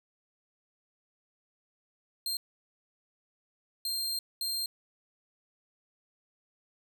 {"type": "tone bursts at uneven times", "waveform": "sawtooth", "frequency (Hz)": 4186, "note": "C8", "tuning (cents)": 0, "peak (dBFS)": -28, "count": 3, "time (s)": [[2.26, 2.37], [3.85, 4.19], [4.41, 4.66]], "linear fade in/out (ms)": 2, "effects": []}